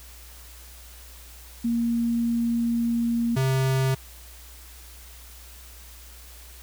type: tone pair in turn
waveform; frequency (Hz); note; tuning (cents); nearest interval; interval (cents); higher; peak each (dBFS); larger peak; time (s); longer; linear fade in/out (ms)
sine / square; 233.8 / 132.51; A#3 / C3; +5 / +22; minor seventh; 983; first; -21; neither; 1.64-3.36 / 3.36-3.95; first; 10
effects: added 60 Hz sine -45 dBFS peak until 6.62 s + white hiss -48 dBFS RMS until 6.62 s